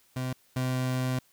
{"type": "tone pair in turn", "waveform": "30% pulse", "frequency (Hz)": [128.2, 128.2], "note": ["C3", "C3"], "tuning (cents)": [-35, -35], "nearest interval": "unison", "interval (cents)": 0, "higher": "neither", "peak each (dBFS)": [-27, -24], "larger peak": "second", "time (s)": [[0.16, 0.33], [0.56, 1.19]], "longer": "second", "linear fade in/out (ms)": 5, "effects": ["white hiss -64 dBFS RMS until 1.32 s"]}